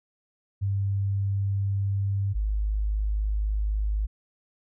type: tone pair in turn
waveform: sine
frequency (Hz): 98.9 / 51.95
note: G2 / G#1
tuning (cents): +16 / +1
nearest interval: major seventh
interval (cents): 1115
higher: first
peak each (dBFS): -23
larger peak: neither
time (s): 0.61-2.34 / 2.34-4.07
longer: neither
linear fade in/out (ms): 20
effects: none